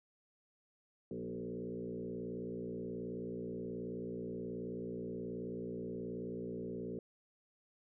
sine tone with frequency modulation, 311.1 Hz, D#4, in tune, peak -39 dBFS, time 1.11-6.99 s, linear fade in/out 2 ms, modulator 58.7 Hz, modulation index 2.8, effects none

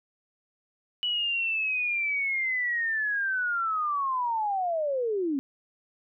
sine linear sweep, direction down, 2960 to 260.8 Hz, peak -25 dBFS, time 1.03-5.39 s, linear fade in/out 0 ms, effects none

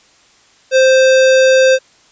square tone, 523.3 Hz, C5, in tune, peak -7 dBFS, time 0.71-1.79 s, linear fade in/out 50 ms, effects white hiss -49 dBFS RMS until 2.11 s + resampled to 16000 Hz

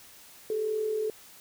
sine tone pair together, 392 / 433.6 Hz, G4 / A4, 0 / -25 cents, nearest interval major second, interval 175 cents, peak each -37 / -27 dBFS, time 0.5-1.1 s, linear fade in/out 2 ms, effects white hiss -52 dBFS RMS until 1.4 s

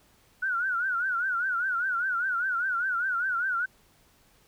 sine tone with vibrato, 1460 Hz, F#6, 24 cents flat, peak -25 dBFS, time 0.42-3.66 s, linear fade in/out 10 ms, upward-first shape triangle, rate 5 Hz, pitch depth 150 cents each way, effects pink hiss -62 dBFS RMS until 4.47 s

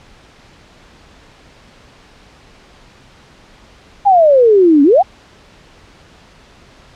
sine exponential two-way sweep, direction down then up, 830 to 273.4 to 830 Hz, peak -5 dBFS, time 4.05-5.03 s, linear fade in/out 20 ms, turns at 4.83 s, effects pink hiss -44 dBFS RMS until 6.95 s + low-pass 5000 Hz 12 dB/octave

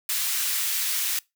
white high-pass noise, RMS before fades -26 dBFS, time 0.09-1.19 s, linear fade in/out 2 ms, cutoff 1700 Hz, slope 12 dB/octave, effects noise-tail reverb RT60 0.2 s tail -23 dB re dry

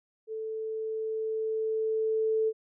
sine tone with level ramp, 440 Hz, A4, in tune, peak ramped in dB -33 to -23 dBFS, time 0.27-2.53 s, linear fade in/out 50 ms, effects none

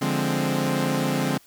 sawtooth chord, D half-diminished seventh, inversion none, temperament equal, 146.83 / 174.61 / 207.7 / 261.6 Hz, D3 / F3 / Ab3 / C4, 0 / 0 / 0 / 0 cents, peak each -23 / -25 / -25 / -22 dBFS, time 0.01-1.38 s, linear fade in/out 10 ms, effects white hiss -55 dBFS RMS until 1.46 s

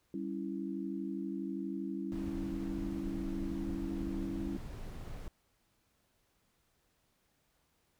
sine chord, C# diminished, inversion second, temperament equal, 196 / 277.2 / 329.6 Hz, G3 / C#4 / E4, 0 / 0 / 0 cents, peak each -40 dBFS, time 0.14-4.57 s, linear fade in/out 2 ms
brown noise, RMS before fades -43 dBFS, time 2.12-5.28 s, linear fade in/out 0 ms
effects pink hiss -75 dBFS RMS until 7.99 s

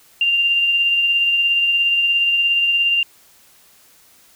sine tone with tremolo, 2787 Hz, F7, 4 cents flat, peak -12 dBFS, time 0.21-3.03 s, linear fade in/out 2 ms, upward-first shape triangle, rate 17 Hz, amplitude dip 35%, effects white hiss -51 dBFS RMS until 4.35 s

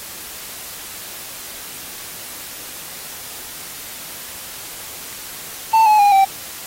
triangle tone with pitch steps, 891 / 851.7 / 814.2 / 778.4 Hz, A5 / G#5 / G#5 / G5, +22 / +43 / -35 / -12 cents, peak -7 dBFS, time 5.73-6.25 s, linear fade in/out 10 ms, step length 130 ms, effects white hiss -33 dBFS RMS until 6.66 s + AAC 48 kbps

